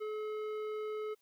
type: tone with tanh clipping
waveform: triangle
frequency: 428.4 Hz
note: A4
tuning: 46 cents flat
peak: -38 dBFS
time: 0-1.15 s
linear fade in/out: 20 ms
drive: 16 dB
effects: white hiss -75 dBFS RMS until 1.21 s